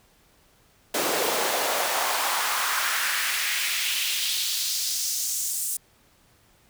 pink noise with high-pass filter sweep, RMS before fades -26 dBFS, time 0.94-5.77 s, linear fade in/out 5 ms, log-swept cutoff 390 to 8700 Hz, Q 1.9, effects pink hiss -60 dBFS RMS until 6.69 s

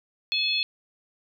harmonic tone, 857 Hz, A5, 46 cents flat, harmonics 3 / 4 / 5, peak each -27 / -27 / -27 dBFS, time 0.32-0.63 s, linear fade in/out 0 ms, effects none

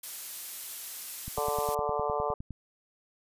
blue noise, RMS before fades -38 dBFS, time 0.03-1.75 s, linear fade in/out 5 ms
click train, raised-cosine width 5 ms, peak -27 dBFS, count 13, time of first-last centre 1.28-2.507 s, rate 9.78 Hz
harmonic tone, 146.83 Hz, D3, in tune, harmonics 3 / 4 / 5 / 6 / 7 / 8, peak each -33 / -34 / -35 / -36 / -36 / -37 dBFS, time 1.37-2.34 s, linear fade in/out 5 ms
effects resampled to 32000 Hz

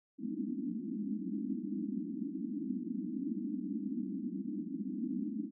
pink band-pass noise, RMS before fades -38 dBFS, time 0.18-5.51 s, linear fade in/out 50 ms, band 190 to 320 Hz, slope 96 dB/octave, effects none

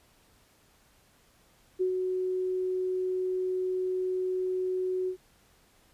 sine tone with ADSR envelope, 370 Hz, F#4, in tune, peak -23 dBFS, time 1.79-5.17 s, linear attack 24 ms, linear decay 100 ms, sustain -4 dB, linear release 91 ms, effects pink hiss -63 dBFS RMS until 5.93 s + resampled to 32000 Hz

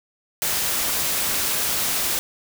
white noise, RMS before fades -23 dBFS, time 0.42-2.19 s, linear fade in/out 0 ms, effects none

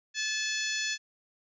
harmonic tone with a mistuned harmonic, 866 Hz, A5, 28 cents flat, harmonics 2 / 3 / 4 / 5 / 6 / 7 / 8, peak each -34 / -36 / -37 / -38 / -39 / -39 / -40 dBFS, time 0.14-0.98 s, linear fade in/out 50 ms, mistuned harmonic 4, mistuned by -17 cents, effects none

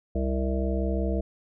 harmonic tone, 65.7 Hz, C2, 8 cents sharp, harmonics 1 / 3 / 5 / 7 / 9 / 10, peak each -26 / -31 / -33 / -34 / -36 / -36 dBFS, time 0.15-1.21 s, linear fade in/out 5 ms, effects none

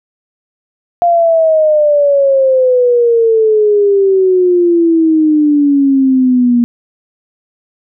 sine exponential sweep, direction down, 698.5 to 237.2 Hz, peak -6 dBFS, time 1.02-6.64 s, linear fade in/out 0 ms, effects none

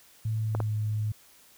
sine tone with pitch glide, 110 to 106.99 Hz, A2 to A2, 0 to -48 cents, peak -26 dBFS, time 0.25-1.12 s, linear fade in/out 5 ms, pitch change -48 cents, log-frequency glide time 0.39-0.71 s
clicks, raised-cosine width 1 ms, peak -17 dBFS, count 2, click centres 0.55 / 0.603 s
effects white hiss -57 dBFS RMS until 1.57 s

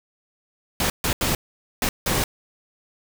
pink noise bursts at uneven times, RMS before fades -22 dBFS, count 5, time 0.8-0.9 / 1.04-1.13 / 1.21-1.35 / 1.82-1.89 / 2.06-2.24 s, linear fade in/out 2 ms, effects none

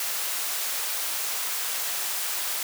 white high-pass noise, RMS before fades -29 dBFS, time 0-2.63 s, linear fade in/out 2 ms, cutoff 580 Hz, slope 12 dB/octave, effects none

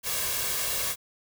white noise with comb filter, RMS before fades -29 dBFS, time 0.03-0.96 s, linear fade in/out 50 ms, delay 1.8 ms, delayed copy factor +0.6, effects none

